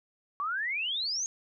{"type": "exponential sweep", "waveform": "sine", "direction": "up", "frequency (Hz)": [1113, 6645], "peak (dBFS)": -29, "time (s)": [0.4, 1.26], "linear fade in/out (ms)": 0, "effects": []}